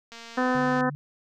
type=click train; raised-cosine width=0.2 ms; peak=-26 dBFS; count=160; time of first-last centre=0.12-0.808 s; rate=231 Hz
type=harmonic tone; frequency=253.4 Hz; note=B3; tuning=45 cents sharp; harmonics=1 / 2 / 3 / 4 / 5 / 6 / 7; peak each=-25 / -28 / -30 / -31 / -32 / -33 / -33 dBFS; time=0.37-0.9 s; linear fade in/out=10 ms
type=tone; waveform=sine; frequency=146 Hz; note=D3; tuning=10 cents flat; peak=-33 dBFS; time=0.55-0.95 s; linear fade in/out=0 ms
effects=none